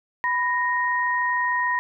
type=tone pair together; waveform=sine; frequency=991.2 / 1864.7 Hz; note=B5 / A#6; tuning=+6 / 0 cents; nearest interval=major seventh; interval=1094 cents; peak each=-23 dBFS; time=0.24-1.79 s; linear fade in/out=0 ms; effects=none